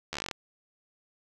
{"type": "slowing click train", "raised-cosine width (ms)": 0.2, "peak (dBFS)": -16, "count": 11, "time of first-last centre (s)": [0.13, 0.312], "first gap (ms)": 12, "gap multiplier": 1.09, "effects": ["9-bit"]}